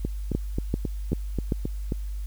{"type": "two click trains", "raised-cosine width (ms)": 3, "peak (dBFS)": [-11, -14], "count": [4, 8], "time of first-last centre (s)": [[0.35, 1.522], [0.05, 1.922]], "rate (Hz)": [2.56, 3.74], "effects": ["added 50 Hz sine -29 dBFS peak until 2.26 s", "white hiss -55 dBFS RMS until 2.26 s"]}